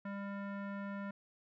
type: tone with low-pass filter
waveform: square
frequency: 199.6 Hz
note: G3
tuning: 32 cents sharp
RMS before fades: -42 dBFS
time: 0.05-1.11 s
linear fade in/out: 5 ms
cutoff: 1600 Hz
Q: 2.2
effects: none